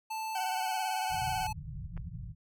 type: tone with pitch glide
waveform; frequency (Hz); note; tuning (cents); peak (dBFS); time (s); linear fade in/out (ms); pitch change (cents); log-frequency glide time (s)
square; 880 to 863.4; A5 to A5; 0 to -33; -35; 0.1-1.53; 10; -33; 0.5-0.79
type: tone with vibrato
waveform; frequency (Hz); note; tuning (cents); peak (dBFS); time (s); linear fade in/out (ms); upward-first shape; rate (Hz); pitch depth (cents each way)
40% pulse; 751; F#5; +26; -32; 0.35-1.47; 5; sine; 18; 42
type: low-pass noise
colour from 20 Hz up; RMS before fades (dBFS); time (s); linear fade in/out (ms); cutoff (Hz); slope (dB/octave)
white; -41; 1.09-2.35; 50; 170; 96
type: clicks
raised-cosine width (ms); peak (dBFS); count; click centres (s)
0.5; -42 / -35; 2; 1.968 / 1.976
effects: none